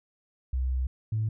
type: tone pair in turn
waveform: sine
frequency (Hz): 64.3 / 109.24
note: C2 / A2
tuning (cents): -30 / -12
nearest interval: major sixth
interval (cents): 918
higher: second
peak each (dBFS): -24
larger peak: neither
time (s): 0.53-0.87 / 1.12-1.29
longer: first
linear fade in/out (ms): 5
effects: tanh soft clip ceiling -20 dBFS